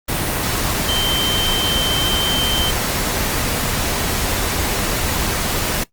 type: tone in noise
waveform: sine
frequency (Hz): 3113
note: G7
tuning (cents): -13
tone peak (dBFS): -18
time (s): 0.88-2.71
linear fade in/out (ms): 10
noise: pink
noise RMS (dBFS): -20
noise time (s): 0.08-5.84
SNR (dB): -1
effects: noise-tail reverb RT60 0.1 s tail -17 dB re dry + Opus 32 kbps